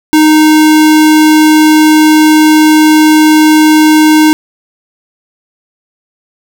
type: tone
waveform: square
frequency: 309.3 Hz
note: D#4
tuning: 10 cents flat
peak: -3 dBFS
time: 0.13-4.33 s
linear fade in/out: 0 ms
effects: none